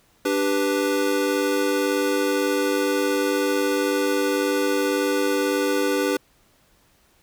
square chord, G major, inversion second, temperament equal, 293.7 / 392 / 493.9 Hz, D4 / G4 / B4, 0 / 0 / 0 cents, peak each -25 / -25 / -25 dBFS, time 0.25-6.17 s, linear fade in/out 5 ms, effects pink hiss -60 dBFS RMS until 7.22 s

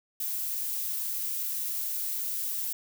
violet noise, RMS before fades -32 dBFS, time 0.2-2.73 s, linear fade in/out 5 ms, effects none

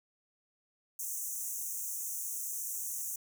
pink high-pass noise, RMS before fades -38 dBFS, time 0.99-3.16 s, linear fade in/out 5 ms, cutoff 6000 Hz, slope 96 dB/octave, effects none

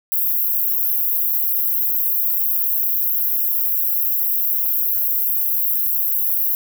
pink high-pass noise, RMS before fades -19 dBFS, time 0.12-6.55 s, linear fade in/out 0 ms, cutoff 12000 Hz, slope 96 dB/octave, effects none

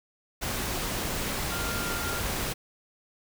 sine tone in noise, 1396.9 Hz, F6, in tune, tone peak -35 dBFS, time 1.5-2.21 s, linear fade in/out 20 ms, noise pink, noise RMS -31 dBFS, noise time 0.41-2.54 s, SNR -7 dB, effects none

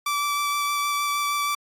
sawtooth tone with vibrato, 1160 Hz, D6, 22 cents flat, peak -19 dBFS, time 0.06-1.55 s, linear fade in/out 5 ms, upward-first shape sine, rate 6.4 Hz, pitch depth 10 cents each way, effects AAC 64 kbps

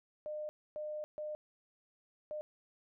sine tone bursts at uneven times, 606 Hz, D#5, 46 cents flat, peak -38 dBFS, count 4, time 0.26-0.49 / 0.76-1.04 / 1.18-1.35 / 2.31-2.41 s, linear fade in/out 0 ms, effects none

